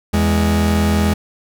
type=tone pair together; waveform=40% pulse; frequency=82.19 / 207.1 Hz; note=E2 / G#3; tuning=-5 / -5 cents; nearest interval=octave + major third; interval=1600 cents; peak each=-15 / -15 dBFS; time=0.13-1.14 s; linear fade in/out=10 ms; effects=none